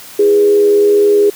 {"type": "tone with frequency modulation", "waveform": "sine", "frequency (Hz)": 411.1, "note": "G#4", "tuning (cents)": -18, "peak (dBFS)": -6, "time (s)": [0.19, 1.3], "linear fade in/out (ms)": 5, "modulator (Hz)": 82, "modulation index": 0.35, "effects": ["white hiss -34 dBFS RMS until 1.35 s", "high-pass 100 Hz 12 dB/octave"]}